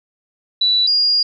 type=tone pair in turn; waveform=sine; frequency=3952 / 4839 Hz; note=B7 / D#8; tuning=0 / -49 cents; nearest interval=major third; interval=351 cents; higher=second; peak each=-12 dBFS; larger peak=neither; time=0.61-0.87 / 0.87-1.23 s; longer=second; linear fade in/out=5 ms; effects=none